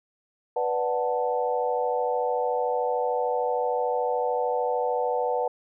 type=chord; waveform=sine; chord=B minor seventh; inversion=none; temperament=equal; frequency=493.9 / 587.3 / 740 / 880 Hz; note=B4 / D5 / F#5 / A5; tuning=0 / 0 / 0 / 0 cents; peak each=-26 / -31 / -29 / -30 dBFS; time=0.56-5.48 s; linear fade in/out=5 ms; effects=none